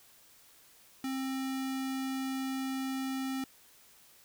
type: tone with notch filter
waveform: square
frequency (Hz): 265.1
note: C4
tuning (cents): +23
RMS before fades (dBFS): -35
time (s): 1.04-3.44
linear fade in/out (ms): 2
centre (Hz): 550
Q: 1.3
effects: white hiss -60 dBFS RMS until 4.24 s